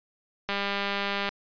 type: click train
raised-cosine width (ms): 0.3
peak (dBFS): -13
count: 161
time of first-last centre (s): 0.49-1.29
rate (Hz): 200
effects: resampled to 11025 Hz